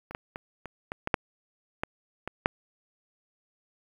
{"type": "clicks", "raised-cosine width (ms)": 0.5, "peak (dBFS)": [-26, -17, -21, -24, -18, -14, -6, -13, -18, -6], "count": 10, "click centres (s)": [0.11, 0.149, 0.359, 0.657, 0.919, 1.074, 1.142, 1.835, 2.276, 2.459], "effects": ["8-bit"]}